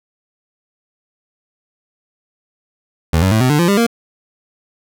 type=tone with pitch steps; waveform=25% pulse; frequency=81.4 / 94.59 / 109.92 / 127.73 / 148.43 / 172.48 / 200.4 / 232.9 Hz; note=E2 / F#2 / A2 / C3 / D3 / F3 / G3 / A#3; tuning=-21 / +39 / -1 / -41 / +19 / -21 / +38 / -1 cents; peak=-7 dBFS; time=3.13-3.866 s; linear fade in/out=5 ms; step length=92 ms; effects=none